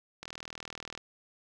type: click train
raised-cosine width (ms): 0.2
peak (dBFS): -23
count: 31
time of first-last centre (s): 0.23-0.976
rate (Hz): 40.2
effects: none